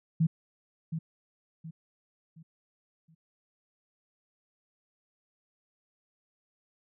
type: tone with echo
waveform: sine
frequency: 161.7 Hz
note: E3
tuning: 33 cents flat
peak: -21 dBFS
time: 0.2-0.27 s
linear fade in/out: 10 ms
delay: 720 ms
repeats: 4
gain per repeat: -9 dB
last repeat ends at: 3.15 s
effects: none